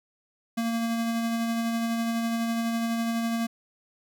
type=tone with tremolo; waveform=square; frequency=230 Hz; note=A#3; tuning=23 cents flat; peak=-25 dBFS; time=0.57-3.47 s; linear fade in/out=10 ms; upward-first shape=sine; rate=12 Hz; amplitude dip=25%; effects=none